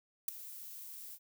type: noise with ADSR envelope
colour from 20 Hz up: violet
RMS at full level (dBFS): -30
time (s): 0.28-1.19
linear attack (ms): 4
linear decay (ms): 8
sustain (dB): -18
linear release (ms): 54
effects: none